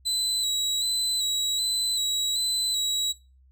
30% pulse tone with vibrato, 3951 Hz, B7, in tune, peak -21 dBFS, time 0.05-3.13 s, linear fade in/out 20 ms, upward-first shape square, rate 1.3 Hz, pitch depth 32 cents each way, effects noise-tail reverb RT60 0.3 s tail -19 dB re dry + added 65 Hz sine -54 dBFS peak until 3.51 s

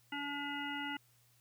harmonic tone, 286.4 Hz, D4, 43 cents flat, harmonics 1 / 3 / 5 / 7 / 9 / 10, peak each -43 / -44 / -44 / -44 / -55 / -45 dBFS, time 0.12-0.97 s, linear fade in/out 5 ms, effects added 120 Hz sine -70 dBFS peak until 1.4 s + white hiss -70 dBFS RMS until 1.4 s

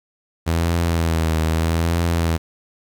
sawtooth tone with vibrato, 82.2 Hz, E2, 4 cents flat, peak -13 dBFS, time 0.46-2.38 s, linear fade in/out 20 ms, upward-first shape triangle, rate 0.8 Hz, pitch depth 62 cents each way, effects 8-bit

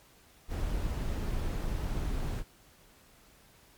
brown noise, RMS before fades -32 dBFS, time 0.48-2.44 s, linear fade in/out 50 ms, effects pink hiss -60 dBFS RMS until 3.77 s + MP3 96 kbps

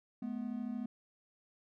triangle tone pair together, 213.7 / 246.9 Hz, G#3 / B3, +50 / 0 cents, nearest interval minor third, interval 250 cents, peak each -38 / -37 dBFS, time 0.22-0.86 s, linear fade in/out 5 ms, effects none

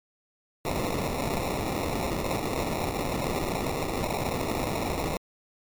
violet noise with sample-and-hold, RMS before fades -29 dBFS, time 0.65-5.17 s, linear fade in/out 0 ms, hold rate 1575 Hz, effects MP3 96 kbps

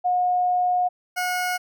sine / 20% pulse tone pair in turn, 722 / 725.4 Hz, F#5 / F#5, -43 / -34 cents, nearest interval unison, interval 9 cents, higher second, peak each -18 dBFS, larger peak neither, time 0.04-0.89 / 1.16-1.58 s, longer first, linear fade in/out 20 ms, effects none

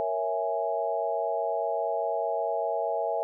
sine chord, A# half-diminished seventh, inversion none, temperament equal, 466.2 / 554.4 / 659.3 / 830.6 Hz, A#4 / C#5 / E5 / G#5, 0 / 0 / 0 / 0 cents, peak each -33 / -33 / -29 / -32 dBFS, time 0-3.23 s, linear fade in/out 0 ms, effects none

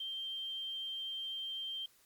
sine tone, 3154 Hz, G7, 10 cents sharp, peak -38 dBFS, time 0-1.86 s, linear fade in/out 5 ms, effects white hiss -67 dBFS RMS until 2.05 s + Opus 48 kbps

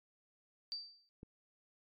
sine tone with exponential decay, 4649 Hz, D8, 18 cents flat, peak -36 dBFS, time 0.72-1.09 s, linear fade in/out 0 ms, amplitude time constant 80 ms
click, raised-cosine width 3 ms, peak -37 dBFS, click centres 1.231 s
effects MP3 96 kbps

